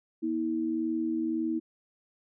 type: tone pair together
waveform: sine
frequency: 240 / 321.8 Hz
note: B3 / E4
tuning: -49 / -42 cents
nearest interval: perfect fourth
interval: 507 cents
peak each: -33 / -28 dBFS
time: 0.22-1.6 s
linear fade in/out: 20 ms
effects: none